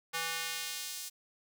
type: tone with high-pass filter sweep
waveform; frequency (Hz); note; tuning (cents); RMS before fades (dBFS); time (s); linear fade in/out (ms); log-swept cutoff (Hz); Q
square; 164.81; E3; 0; -38; 0.13-1.1; 20; 1200 to 6000; 0.74
effects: none